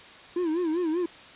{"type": "tone with vibrato", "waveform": "triangle", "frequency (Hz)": 334.8, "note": "E4", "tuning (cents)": 27, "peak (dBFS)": -22, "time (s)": [0.36, 1.06], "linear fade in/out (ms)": 5, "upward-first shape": "sine", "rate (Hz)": 5.1, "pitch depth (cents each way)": 140, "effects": ["white hiss -47 dBFS RMS until 1.35 s", "resampled to 8000 Hz"]}